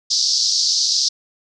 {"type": "band-pass noise", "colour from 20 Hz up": "white", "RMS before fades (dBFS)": -18, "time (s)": [0.1, 1.09], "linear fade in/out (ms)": 10, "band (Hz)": [4300, 5700], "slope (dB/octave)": 48, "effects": []}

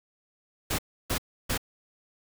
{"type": "noise bursts", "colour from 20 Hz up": "pink", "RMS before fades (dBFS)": -28, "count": 3, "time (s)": [0.7, 1.578], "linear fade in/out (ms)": 10, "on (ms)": 86, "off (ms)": 310, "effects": []}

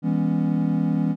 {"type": "chord", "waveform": "triangle", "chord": "C# minor seventh", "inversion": "first", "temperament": "equal with one note detuned", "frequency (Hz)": [164.81, 202.8, 246.9, 277.2], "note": ["E3", "G#3", "B3", "C#4"], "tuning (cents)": [0, -41, 0, 0], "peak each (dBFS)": [-21, -23, -24, -24], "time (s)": [0.02, 1.16], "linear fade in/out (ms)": 50, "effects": []}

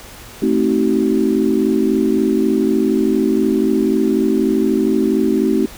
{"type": "chord", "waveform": "sine", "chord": "A diminished seventh", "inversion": "none", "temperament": "just", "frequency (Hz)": [220, 264, 316.8, 380.2], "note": ["A3", "C4", "Eb4", "Gb4"], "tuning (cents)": [0, 16, 31, 47], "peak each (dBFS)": -18, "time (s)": [0.42, 5.66], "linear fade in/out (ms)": 5, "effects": ["pink hiss -37 dBFS RMS until 5.77 s"]}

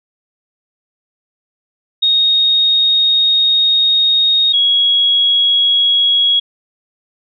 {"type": "tone pair in turn", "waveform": "sine", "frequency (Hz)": [3729, 3322], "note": ["A#7", "G#7"], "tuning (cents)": [0, 0], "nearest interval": "major second", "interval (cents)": 200, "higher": "first", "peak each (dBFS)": -9, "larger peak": "neither", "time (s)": [[2.02, 4.53], [4.53, 6.4]], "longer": "first", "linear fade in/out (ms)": 10, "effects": []}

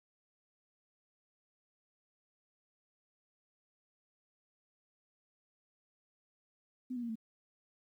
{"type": "tone with pitch steps", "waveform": "sine", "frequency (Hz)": [253.4, 242.2, 234.2, 222.6], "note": ["B3", "B3", "A#3", "A3"], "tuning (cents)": [45, -34, 8, 20], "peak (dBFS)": -36, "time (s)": [6.9, 7.156], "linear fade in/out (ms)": 10, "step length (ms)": 64, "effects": ["12-bit"]}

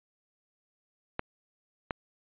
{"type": "clicks", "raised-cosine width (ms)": 0.5, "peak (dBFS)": -15, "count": 2, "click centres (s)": [1.194, 1.908], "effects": ["resampled to 8000 Hz"]}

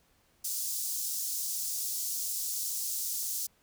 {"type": "high-pass noise", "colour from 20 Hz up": "pink", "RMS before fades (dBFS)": -34, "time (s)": [0.44, 3.47], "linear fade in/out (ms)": 10, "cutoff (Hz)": 5600, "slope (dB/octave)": 24, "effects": ["pink hiss -68 dBFS RMS until 3.62 s"]}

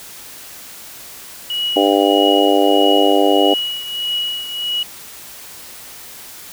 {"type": "tone with tremolo", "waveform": "sine", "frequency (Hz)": 2914, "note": "F#7", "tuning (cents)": -27, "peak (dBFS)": -16, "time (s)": [1.5, 4.83], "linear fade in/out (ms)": 2, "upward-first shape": "triangle", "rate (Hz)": 1.6, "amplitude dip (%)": 70}
{"type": "harmonic tone", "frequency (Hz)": 99.6, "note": "G2", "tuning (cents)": 28, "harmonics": [3, 4, 5, 6, 7, 8], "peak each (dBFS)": [-16, -17, -18, -19, -19, -20], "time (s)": [1.76, 3.54], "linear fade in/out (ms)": 5}
{"effects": ["white hiss -36 dBFS RMS until 6.52 s"]}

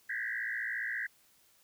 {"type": "tone with frequency modulation", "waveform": "sine", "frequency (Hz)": 1783, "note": "A6", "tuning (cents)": 22, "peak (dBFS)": -33, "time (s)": [0.09, 1.07], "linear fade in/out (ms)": 10, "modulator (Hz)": 57.3, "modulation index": 3.7, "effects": ["white hiss -66 dBFS RMS until 1.63 s"]}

